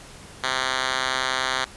5% pulse tone with band-pass filter, 130.5 Hz, C3, 4 cents flat, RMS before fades -25 dBFS, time 0.43-1.65 s, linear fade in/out 10 ms, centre 2800 Hz, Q 0.95, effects pink hiss -44 dBFS RMS until 1.76 s + resampled to 24000 Hz

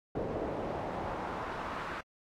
brown noise with band-pass filter sweep, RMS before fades -37 dBFS, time 0.15-2.01 s, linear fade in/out 5 ms, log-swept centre 480 to 1400 Hz, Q 1.4, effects AAC 64 kbps

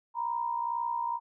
sine tone pair together, 940 / 1002.1 Hz, A#5 / B5, +14 / +25 cents, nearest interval minor second, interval 111 cents, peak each -30 / -35 dBFS, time 0.14-1.2 s, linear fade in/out 50 ms, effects none

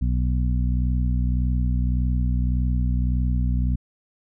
harmonic tone, 61.74 Hz, B1, in tune, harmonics 1 / 2 / 3 / 4, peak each -20 / -26 / -30 / -32 dBFS, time 0.01-3.76 s, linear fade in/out 10 ms, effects none

